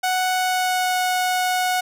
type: tone with pitch glide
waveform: sawtooth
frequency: 740 to 734 Hz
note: F#5 to F#5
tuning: 0 to -14 cents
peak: -15 dBFS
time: 0.03-1.81 s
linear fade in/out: 10 ms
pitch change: -14 cents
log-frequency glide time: 0.33-1.01 s
effects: none